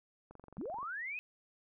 click train, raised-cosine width 1 ms, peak -39 dBFS, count 13, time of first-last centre 0.31-0.829 s, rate 23.1 Hz
sine linear sweep, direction up, 155.9 to 2571 Hz, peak -38 dBFS, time 0.58-1.19 s, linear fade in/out 0 ms
effects none

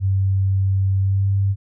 sine tone with pitch glide, 96.5 to 98.36 Hz, G2 to G2, -27 to +6 cents, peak -15 dBFS, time 0-1.56 s, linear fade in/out 50 ms, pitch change +33 cents, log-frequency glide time 1-1.28 s, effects none

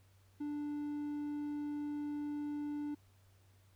triangle tone, 293.7 Hz, D4, in tune, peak -35 dBFS, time 0.4-2.95 s, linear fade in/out 10 ms, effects added 96 Hz sine -64 dBFS peak until 3.75 s + pink hiss -72 dBFS RMS until 3.75 s

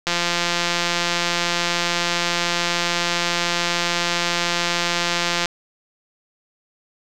click train, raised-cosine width 0.2 ms, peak -3 dBFS, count 933, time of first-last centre 0.07-5.457 s, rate 173 Hz, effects none

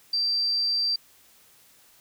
sine tone, 4694 Hz, D8, 2 cents flat, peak -22 dBFS, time 0.13-0.96 s, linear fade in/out 5 ms, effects white hiss -57 dBFS RMS until 2 s

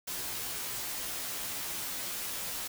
white noise with comb filter, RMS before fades -37 dBFS, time 0.07-2.68 s, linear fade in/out 10 ms, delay 13 ms, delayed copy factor -0.75, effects none

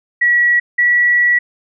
sine tone pair in turn, 1928 / 1939.2 Hz, B6 / B6, -42 / -32 cents, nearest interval unison, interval 10 cents, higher second, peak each -9 dBFS, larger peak neither, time 0.21-0.6 / 0.78-1.39 s, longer second, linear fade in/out 10 ms, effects none

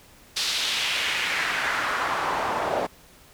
pink noise with band-pass filter sweep, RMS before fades -26 dBFS, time 0.36-2.87 s, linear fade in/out 10 ms, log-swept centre 4400 to 660 Hz, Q 1.9, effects pink hiss -52 dBFS RMS until 3.33 s

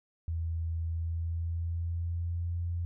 sine tone with pitch glide, 82.41 to 86.06 Hz, E2 to F2, 0 to -25 cents, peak -30 dBFS, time 0.28-2.85 s, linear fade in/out 0 ms, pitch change +75 cents, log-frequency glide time 0.83-2.56 s, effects none

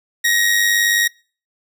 sawtooth tone with amplitude modulation, 1886 Hz, A#6, 20 cents sharp, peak -8 dBFS, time 0.24-1.08 s, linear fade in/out 10 ms, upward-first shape sine, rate 99 Hz, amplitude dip 45%, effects noise-tail reverb RT60 0.4 s tail -26 dB re dry

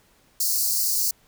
white high-pass noise, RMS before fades -23 dBFS, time 0.4-1.11 s, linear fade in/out 5 ms, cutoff 4300 Hz, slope 96 dB/octave, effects pink hiss -60 dBFS RMS until 1.27 s

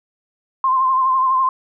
sine tone with vibrato, 1046.5 Hz, C6, in tune, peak -13 dBFS, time 0.64-1.49 s, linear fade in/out 2 ms, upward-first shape triangle, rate 12 Hz, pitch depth 50 cents each way, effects none

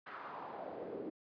brown noise with band-pass filter sweep, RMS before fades -45 dBFS, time 0.06-1.1 s, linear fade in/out 10 ms, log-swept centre 1500 to 360 Hz, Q 2.7, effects high-pass 200 Hz 12 dB/octave + resampled to 11025 Hz

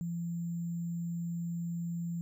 sine tone with sample-and-hold, 170 Hz, F3, 46 cents flat, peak -33 dBFS, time 0.01-2.21 s, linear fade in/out 0 ms, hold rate 7350 Hz, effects none

